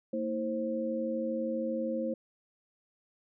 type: tone cluster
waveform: sine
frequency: 228.7 / 321.3 / 529 Hz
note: A#3 / E4 / C5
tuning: -33 / -44 / +19 cents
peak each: -34 / -37 / -33 dBFS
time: 0.13-2.14 s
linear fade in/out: 5 ms
effects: none